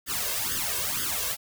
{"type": "noise with flanger", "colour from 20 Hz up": "white", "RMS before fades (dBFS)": -29, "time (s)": [0.06, 1.37], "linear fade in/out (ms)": 50, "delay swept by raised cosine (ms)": [0.6, 1.9], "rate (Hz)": 2.1, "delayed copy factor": 0.95, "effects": []}